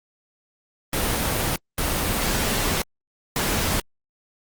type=noise bursts at uneven times; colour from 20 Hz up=pink; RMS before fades=-23 dBFS; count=3; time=0.93-1.56 / 1.78-2.82 / 3.36-3.8 s; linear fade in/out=2 ms; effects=Opus 24 kbps